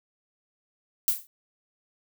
violet noise with exponential decay, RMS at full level -19 dBFS, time 1.08-1.27 s, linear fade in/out 0 ms, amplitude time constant 40 ms, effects none

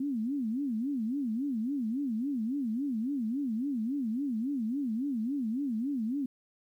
sine tone with vibrato, 250 Hz, B3, 21 cents sharp, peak -29 dBFS, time 0-6.26 s, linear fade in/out 5 ms, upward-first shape sine, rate 3.6 Hz, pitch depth 260 cents each way, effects 11-bit

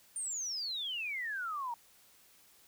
sine exponential sweep, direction down, 9170 to 914 Hz, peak -35 dBFS, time 0.16-1.74 s, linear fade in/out 2 ms, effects white hiss -63 dBFS RMS until 2.67 s

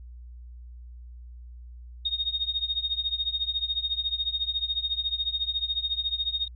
sine tone with tremolo, 3713 Hz, A#7, 8 cents flat, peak -22 dBFS, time 2.05-6.48 s, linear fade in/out 5 ms, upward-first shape triangle, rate 14 Hz, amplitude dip 95%, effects added 60 Hz sine -41 dBFS peak until 6.55 s

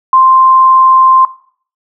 sine tone, 1046.5 Hz, C6, in tune, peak -3 dBFS, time 0.13-1.25 s, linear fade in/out 2 ms, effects noise-tail reverb RT60 0.5 s tail -17 dB re dry

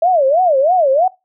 sine tone with vibrato, 628 Hz, D#5, 16 cents sharp, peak -9 dBFS, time 0.02-1.08 s, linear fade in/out 5 ms, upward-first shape sine, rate 3.1 Hz, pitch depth 300 cents each way, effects noise-tail reverb RT60 0.2 s tail -19 dB re dry

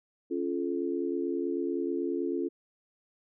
sine chord, Db augmented, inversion none, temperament just, 277.2 / 346.5 / 433.1 Hz, Db4 / F4 / A4, 0 / -14 / -27 cents, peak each -33 / -31 / -35 dBFS, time 0.3-2.49 s, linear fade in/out 20 ms, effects none

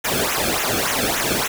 pink noise with flanger, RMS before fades -21 dBFS, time 0.04-1.48 s, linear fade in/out 10 ms, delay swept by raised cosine 0.21 to 1.06 ms, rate 3.5 Hz, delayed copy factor -0.85, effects none

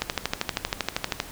click train, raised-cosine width 0.2 ms, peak -6 dBFS, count 16, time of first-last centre 0.02-1.201 s, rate 12.7 Hz, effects pink hiss -42 dBFS RMS until 1.31 s

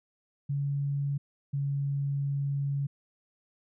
sine tone pair in turn, 141.2 / 140.31 Hz, C#3 / C#3, +32 / +21 cents, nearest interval unison, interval 11 cents, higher first, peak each -27 dBFS, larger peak neither, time 0.49-1.18 / 1.53-2.87 s, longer second, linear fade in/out 10 ms, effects none

